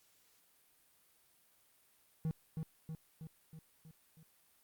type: tone with echo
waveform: triangle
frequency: 159.3 Hz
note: D#3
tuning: 41 cents sharp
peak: -31 dBFS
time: 2.25-2.31 s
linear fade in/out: 0 ms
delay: 320 ms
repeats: 6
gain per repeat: -4 dB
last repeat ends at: 4.23 s
effects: white hiss -70 dBFS RMS until 4.63 s + Opus 48 kbps